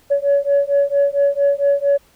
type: beating tone pair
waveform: sine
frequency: 562 / 566.4 Hz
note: C#5 / C#5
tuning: +24 / +37 cents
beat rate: 4.4 Hz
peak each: -15 / -15 dBFS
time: 0.1-1.98 s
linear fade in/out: 20 ms
effects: tanh soft clip ceiling -8 dBFS + pink hiss -54 dBFS RMS until 2.15 s